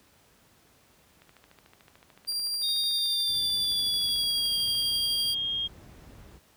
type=click train; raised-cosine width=0.3 ms; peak=-36 dBFS; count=50; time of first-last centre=1.22-4.823 s; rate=13.6 Hz
type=tone with tremolo; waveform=40% pulse; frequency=4750 Hz; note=D8; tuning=19 cents sharp; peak=-26 dBFS; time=2.27-5.35 s; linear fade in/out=20 ms; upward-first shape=sine; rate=12 Hz; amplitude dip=25%
type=tone with pitch glide; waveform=sine; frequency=3700 to 3240 Hz; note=A#7 to G#7; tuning=-14 to -43 cents; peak=-27 dBFS; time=2.62-5.68 s; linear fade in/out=20 ms; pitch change=-229 cents; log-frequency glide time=2.83-4.56 s
type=noise; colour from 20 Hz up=brown; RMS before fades=-46 dBFS; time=3.28-6.39 s; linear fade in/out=20 ms
effects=pink hiss -61 dBFS RMS until 6.56 s + high-pass 60 Hz 12 dB/octave